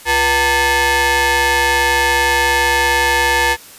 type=ring-modulated tone; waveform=sawtooth; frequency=417.3 Hz; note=G#4; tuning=8 cents sharp; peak=-5 dBFS; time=0.05-3.57 s; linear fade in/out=50 ms; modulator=1320 Hz; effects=white hiss -39 dBFS RMS until 3.78 s + resampled to 32000 Hz